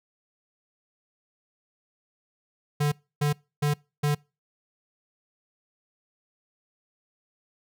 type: tone bursts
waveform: square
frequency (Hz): 146.83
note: D3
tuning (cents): 0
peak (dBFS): -22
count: 4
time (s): 2.8-4.15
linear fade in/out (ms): 10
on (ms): 120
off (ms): 290
effects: noise-tail reverb RT60 0.3 s tail -26 dB re dry